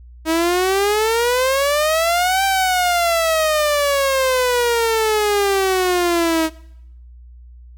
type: exponential two-way sweep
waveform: sawtooth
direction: up then down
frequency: 316.3 to 784 to 316.3 Hz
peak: -11 dBFS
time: 0.25-6.5 s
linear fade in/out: 50 ms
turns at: 2.44 s
effects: noise-tail reverb RT60 0.8 s tail -22 dB re dry + added 60 Hz sine -38 dBFS peak until 7.77 s